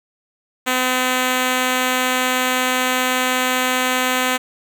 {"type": "tone", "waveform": "5% pulse", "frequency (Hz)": 254.7, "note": "C4", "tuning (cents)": -46, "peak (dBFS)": -5, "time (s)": [0.66, 4.38], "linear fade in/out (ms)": 20, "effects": []}